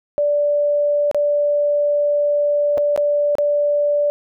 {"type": "tone with dropouts", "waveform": "sine", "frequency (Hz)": 584, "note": "D5", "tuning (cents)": -10, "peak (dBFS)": -14, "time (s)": [0.18, 4.1], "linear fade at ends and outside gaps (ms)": 0, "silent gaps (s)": [[1.113, 1.146], [2.775, 2.78], [2.962, 2.976], [3.353, 3.384]], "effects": []}